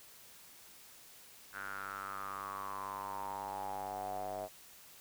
square tone with band-pass filter sweep, 49 Hz, G1, in tune, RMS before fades -42 dBFS, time 1.52-4.49 s, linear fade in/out 50 ms, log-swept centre 1500 to 660 Hz, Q 8.2, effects white hiss -57 dBFS RMS until 5 s

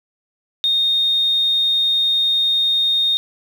sine tone, 3690 Hz, A#7, 18 cents flat, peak -14 dBFS, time 0.64-3.17 s, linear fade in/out 0 ms, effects 7-bit

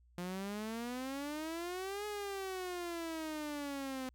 sawtooth exponential two-way sweep, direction up then down, 174.61 to 421.4 to 256.1 Hz, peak -35 dBFS, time 0.18-4.09 s, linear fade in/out 0 ms, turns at 2.06 s, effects added 60 Hz sine -63 dBFS peak until 4.14 s

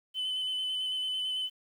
sine tone with vibrato, 3029 Hz, F#7, 40 cents sharp, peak -28 dBFS, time 0.14-1.5 s, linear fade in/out 50 ms, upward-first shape square, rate 9 Hz, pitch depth 15 cents each way, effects tanh soft clip ceiling -28 dBFS + 10-bit

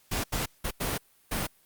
pink noise bursts at uneven times, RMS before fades -30 dBFS, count 5, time 0.11-0.24 / 0.32-0.46 / 0.64-0.71 / 0.8-0.98 / 1.31-1.47 s, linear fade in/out 10 ms, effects white hiss -63 dBFS RMS until 1.65 s + Opus 48 kbps

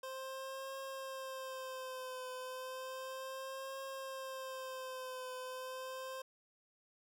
25% pulse tone with vibrato, 523.3 Hz, C5, in tune, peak -39 dBFS, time 0.03-6.22 s, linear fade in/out 5 ms, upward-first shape triangle, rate 0.33 Hz, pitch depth 50 cents each way, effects none

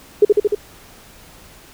sine tone with echo, 415.3 Hz, G#4, in tune, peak -5 dBFS, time 0.22-0.25 s, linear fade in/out 5 ms, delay 75 ms, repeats 4, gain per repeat -2 dB, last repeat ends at 0.55 s, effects pink hiss -44 dBFS RMS until 1.73 s

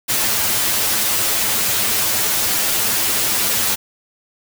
white noise with comb filter, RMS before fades -18 dBFS, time 0.08-3.76 s, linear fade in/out 20 ms, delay 9.2 ms, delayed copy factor +0.8, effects none

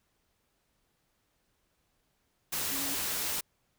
sine tone in noise, 277.2 Hz, C#4, in tune, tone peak -41 dBFS, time 2.71-2.95 s, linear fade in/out 10 ms, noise white, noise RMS -33 dBFS, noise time 2.52-3.41 s, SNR -11 dB, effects pink hiss -75 dBFS RMS until 3.78 s

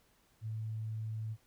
sine tone, 110 Hz, A2, in tune, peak -36 dBFS, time 0.41-1.37 s, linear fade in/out 50 ms, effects pink hiss -70 dBFS RMS until 1.46 s

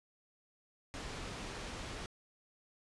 pink low-pass noise, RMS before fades -44 dBFS, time 0.94-2.06 s, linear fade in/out 0 ms, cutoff 6200 Hz, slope 12 dB/octave, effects resampled to 24000 Hz

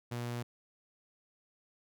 sawtooth tone, 120 Hz, B2, 49 cents flat, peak -32 dBFS, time 0.11-0.43 s, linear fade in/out 10 ms, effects none

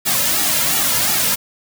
white noise with flanger, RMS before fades -17 dBFS, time 0.05-1.36 s, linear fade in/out 20 ms, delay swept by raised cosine 1.9 to 2.69 ms, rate 2.8 Hz, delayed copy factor -0.85, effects none

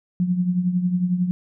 sine tone with tremolo, 179.7 Hz, F3, 50 cents sharp, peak -15 dBFS, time 0.2-1.31 s, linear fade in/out 0 ms, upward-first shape triangle, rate 11 Hz, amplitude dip 70%, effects none

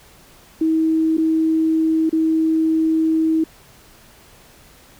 sine tone with dropouts, 320 Hz, D#4, 49 cents sharp, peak -14 dBFS, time 0.61-3.44 s, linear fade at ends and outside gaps 5 ms, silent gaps 1.171-1.18 / 2.095-2.127 s, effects pink hiss -48 dBFS RMS until 4.99 s

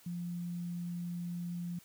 sine tone, 174 Hz, F3, 6 cents flat, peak -36 dBFS, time 0.06-1.79 s, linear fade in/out 5 ms, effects white hiss -61 dBFS RMS until 1.84 s

